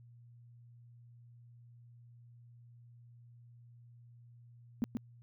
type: tone with echo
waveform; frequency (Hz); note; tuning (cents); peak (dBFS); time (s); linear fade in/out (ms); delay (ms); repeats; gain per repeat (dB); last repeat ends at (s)
sine; 234; A#3; +7; -28; 4.82-4.84; 0; 130; 1; -4; 4.97
effects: added 119 Hz sine -55 dBFS peak until 5.22 s